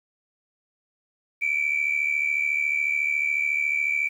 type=tone pair together; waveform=sine; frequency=2290 / 2364 Hz; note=D7 / D7; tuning=-44 / +11 cents; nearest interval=minor second; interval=55 cents; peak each=-23 / -24 dBFS; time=1.41-4.09 s; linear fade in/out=20 ms; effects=tanh soft clip ceiling -16 dBFS + 9-bit